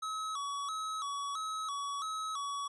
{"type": "tone with vibrato", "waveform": "square", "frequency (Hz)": 1204, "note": "D6", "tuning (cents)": 43, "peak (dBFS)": -36, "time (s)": [0.02, 2.68], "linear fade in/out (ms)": 10, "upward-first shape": "square", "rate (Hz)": 1.5, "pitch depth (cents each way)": 110, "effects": ["resampled to 24000 Hz"]}